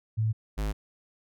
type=tone pair in turn; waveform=sine / square; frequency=110 / 52.02 Hz; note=A2 / G#1; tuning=0 / +4 cents; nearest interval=octave + minor second; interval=1296 cents; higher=first; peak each=-23 / -28 dBFS; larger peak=first; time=0.17-0.33 / 0.57-0.73 s; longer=neither; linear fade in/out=20 ms; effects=none